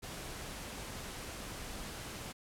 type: noise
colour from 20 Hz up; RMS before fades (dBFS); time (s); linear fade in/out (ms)
pink; -44; 0.02-2.33; 20
effects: low-pass 12000 Hz 12 dB/octave